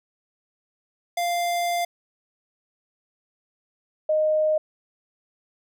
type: tone pair in turn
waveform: square / sine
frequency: 696 / 618.6 Hz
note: F5 / D#5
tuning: -6 / -10 cents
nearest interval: major second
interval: 204 cents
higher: first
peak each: -23 / -18 dBFS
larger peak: second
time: 1.17-1.85 / 4.09-4.58 s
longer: first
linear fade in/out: 5 ms
effects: none